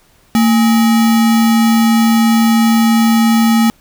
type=tone with sample-and-hold; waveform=sine; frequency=226.5 Hz; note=A#3; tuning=50 cents flat; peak=-7 dBFS; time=0.35-3.7 s; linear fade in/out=0 ms; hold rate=1050 Hz; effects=pink hiss -51 dBFS RMS until 3.8 s